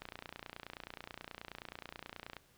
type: click train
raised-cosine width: 0.3 ms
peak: -28 dBFS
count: 70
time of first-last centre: 0.02-2.367 s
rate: 29.4 Hz
effects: pink hiss -67 dBFS RMS until 2.57 s